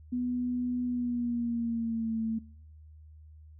sine tone with pitch glide, 246.9 to 223.8 Hz, B3 to A3, 0 to +30 cents, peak -28 dBFS, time 0.12-2.39 s, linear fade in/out 10 ms, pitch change -170 cents, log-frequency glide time 0.85-2.15 s, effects noise-tail reverb RT60 0.7 s tail -24 dB re dry + added 77 Hz sine -49 dBFS peak until 3.59 s

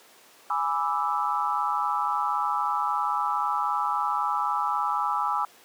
sine chord, E dominant seventh, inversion first, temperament equal, 830.6 / 987.8 / 1174.7 / 1318.5 Hz, G#5 / B5 / D6 / E6, 0 / 0 / 0 / 0 cents, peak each -29 dBFS, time 0.5-5.45 s, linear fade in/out 2 ms, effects pink hiss -53 dBFS RMS until 5.64 s + high-pass 400 Hz 12 dB/octave

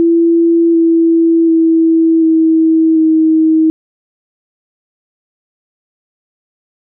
sine tone with pitch steps, 335.2 / 330.8 / 326.4 / 322.1 / 317.9 Hz, E4 / E4 / E4 / E4 / D#4, +29 / +6 / -17 / -40 / +37 cents, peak -6 dBFS, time 0-3.7 s, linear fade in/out 0 ms, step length 740 ms, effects none

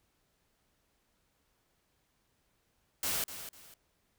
white noise with echo, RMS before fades -33 dBFS, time 3.03-3.24 s, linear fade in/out 2 ms, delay 250 ms, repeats 2, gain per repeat -11 dB, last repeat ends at 3.74 s, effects pink hiss -75 dBFS RMS until 4.18 s

